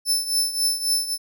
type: tone with tremolo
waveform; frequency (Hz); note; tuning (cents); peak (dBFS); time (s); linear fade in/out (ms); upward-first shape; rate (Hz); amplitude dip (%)
25% pulse; 5280; E8; +2; -12; 0.05-1.18; 50; triangle; 3.7; 80
effects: none